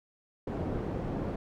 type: low-pass noise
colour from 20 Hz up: white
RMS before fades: -34 dBFS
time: 0.47-1.36 s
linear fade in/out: 5 ms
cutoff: 370 Hz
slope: 12 dB/octave
effects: none